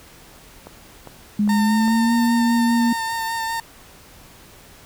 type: click train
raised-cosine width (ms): 1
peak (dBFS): -22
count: 4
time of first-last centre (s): 0.67-1.88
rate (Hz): 2.48
type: tone with pitch glide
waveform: sine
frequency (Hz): 207.7 to 235.8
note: G#3 to A#3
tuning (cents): 0 to +20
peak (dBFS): -15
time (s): 1.39-2.93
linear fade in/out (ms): 5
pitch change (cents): +220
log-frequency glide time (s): 1.55-2.14
type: tone with vibrato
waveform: 30% pulse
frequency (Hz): 908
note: A#5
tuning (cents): -46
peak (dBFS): -20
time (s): 1.49-3.6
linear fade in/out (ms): 2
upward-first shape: sine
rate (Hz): 5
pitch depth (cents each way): 18
effects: pink hiss -46 dBFS RMS until 4.85 s